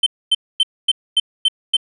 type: tone bursts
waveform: triangle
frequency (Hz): 3093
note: G7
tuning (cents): -24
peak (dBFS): -9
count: 7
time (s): 0.03-1.768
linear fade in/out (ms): 5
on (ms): 34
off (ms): 250
effects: resampled to 24000 Hz